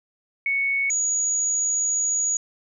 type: tone pair in turn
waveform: sine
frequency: 2217 / 6787 Hz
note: C#7 / G#8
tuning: 0 / +37 cents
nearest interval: octave + perfect fifth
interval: 1937 cents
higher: second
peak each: -20 dBFS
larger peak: neither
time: 0.46-0.9 / 0.9-2.37 s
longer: second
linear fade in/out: 2 ms
effects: none